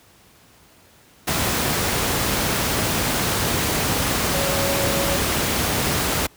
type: tone in noise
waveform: sine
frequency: 554.4 Hz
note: C#5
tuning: in tune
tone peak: -25 dBFS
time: 4.33-5.17 s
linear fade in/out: 10 ms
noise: pink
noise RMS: -21 dBFS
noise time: 1.27-6.27 s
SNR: -7 dB
effects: pink hiss -52 dBFS RMS until 6.36 s + high-pass 60 Hz 12 dB/octave